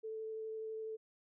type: tone with vibrato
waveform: sine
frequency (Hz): 440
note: A4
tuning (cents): 0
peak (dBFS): -40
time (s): 0.03-0.97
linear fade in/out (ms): 20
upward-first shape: sine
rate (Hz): 12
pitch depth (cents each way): 8
effects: none